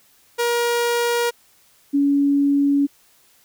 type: tone pair in turn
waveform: sawtooth / sine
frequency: 475 / 282.4 Hz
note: A#4 / C#4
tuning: +33 / +32 cents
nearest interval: major sixth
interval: 901 cents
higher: first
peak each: -14 dBFS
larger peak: neither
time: 0.38-1.31 / 1.93-2.87 s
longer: second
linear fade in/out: 20 ms
effects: white hiss -56 dBFS RMS until 3.44 s